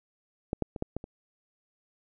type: clicks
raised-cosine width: 2 ms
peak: -15 / -14 / -23 / -16 / -19 / -27 dBFS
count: 6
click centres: 0.531 / 0.623 / 0.762 / 0.824 / 0.966 / 1.041 s
effects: none